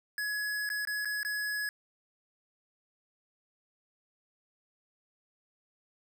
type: tone with dropouts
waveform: square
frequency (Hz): 1686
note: G#6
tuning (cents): +26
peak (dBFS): -32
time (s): 0.18-1.69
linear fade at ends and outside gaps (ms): 1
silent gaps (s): 0.691-0.701 / 0.851-0.873 / 1.048-1.055 / 1.231-1.249
effects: none